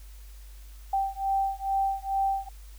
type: beating tone pair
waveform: sine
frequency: 780 / 782.3 Hz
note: G5 / G5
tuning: -9 / -4 cents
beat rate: 2.3 Hz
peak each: -28 dBFS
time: 0.93-2.49 s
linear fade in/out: 5 ms
effects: added 50 Hz sine -43 dBFS peak until 2.78 s + white hiss -57 dBFS RMS until 2.78 s